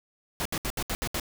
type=noise bursts; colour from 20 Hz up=pink; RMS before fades=-30 dBFS; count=7; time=0.4-1.198 s; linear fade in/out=0 ms; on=54 ms; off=70 ms; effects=none